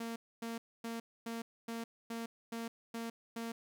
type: tone bursts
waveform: sawtooth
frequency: 230 Hz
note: A#3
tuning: 23 cents flat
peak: -35 dBFS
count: 9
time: 0-3.52 s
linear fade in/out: 5 ms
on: 160 ms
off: 260 ms
effects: none